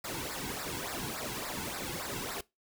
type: noise with flanger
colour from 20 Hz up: pink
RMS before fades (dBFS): -38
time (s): 0.04-2.41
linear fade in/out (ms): 5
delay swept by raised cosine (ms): 0.31 to 1.71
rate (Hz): 3.5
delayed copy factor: -0.8
effects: noise-tail reverb RT60 0.2 s tail -21 dB re dry